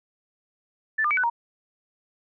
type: tone with pitch steps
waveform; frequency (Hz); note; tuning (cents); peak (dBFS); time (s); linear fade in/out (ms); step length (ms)
sine; 1758 / 1201 / 2282 / 1495 / 938; A6 / D6 / C#7 / F#6 / A#5; -2 / +38 / +50 / +17 / +11; -20; 0.98-1.3; 10; 64
effects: none